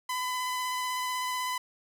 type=tone with vibrato; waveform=sawtooth; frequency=1006 Hz; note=B5; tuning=32 cents sharp; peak=-26 dBFS; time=0.09-1.58 s; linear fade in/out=5 ms; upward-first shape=square; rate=16 Hz; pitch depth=10 cents each way; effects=none